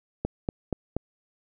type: click train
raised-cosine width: 2 ms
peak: -13 dBFS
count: 4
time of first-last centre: 0.25-0.966 s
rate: 4.19 Hz
effects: none